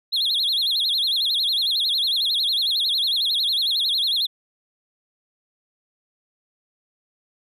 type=tone with vibrato; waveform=sine; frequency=3729 Hz; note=A#7; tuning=in tune; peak=-16 dBFS; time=0.12-4.27 s; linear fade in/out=20 ms; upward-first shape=sine; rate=11 Hz; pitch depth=240 cents each way; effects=tanh soft clip ceiling -18 dBFS